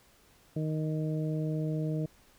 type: harmonic tone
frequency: 155.56 Hz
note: D#3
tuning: in tune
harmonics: 1 / 2 / 3 / 4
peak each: -30 / -36 / -40 / -42 dBFS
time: 0.56-2.06 s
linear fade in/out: 5 ms
effects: pink hiss -62 dBFS RMS until 2.38 s